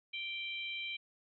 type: harmonic tone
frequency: 784 Hz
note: G5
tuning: in tune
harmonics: 3 / 4 / 5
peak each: -40 / -42 / -48 dBFS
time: 0.13-0.97 s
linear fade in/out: 10 ms
effects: none